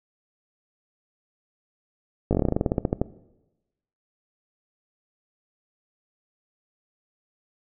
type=slowing click train; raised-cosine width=2 ms; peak=-8 dBFS; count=17; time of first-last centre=2.31-3.015 s; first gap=18 ms; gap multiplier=1.11; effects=noise-tail reverb RT60 1.0 s tail -18 dB re dry